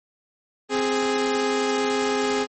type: tone pair together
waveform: sawtooth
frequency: 261.6 / 415.3 Hz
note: C4 / G#4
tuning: 0 / 0 cents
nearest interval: minor sixth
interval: 800 cents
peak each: -22 / -18 dBFS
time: 0.69-2.47 s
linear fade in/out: 50 ms
effects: MP3 32 kbps